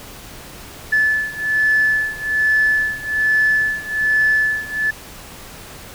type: beating tone pair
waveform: sine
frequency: 1735 / 1736.2 Hz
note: A6 / A6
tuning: -25 / -24 cents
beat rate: 1.2 Hz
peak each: -16 / -18 dBFS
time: 0.92-4.91 s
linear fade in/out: 10 ms
effects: tanh soft clip ceiling -7 dBFS + pink hiss -37 dBFS RMS until 5.94 s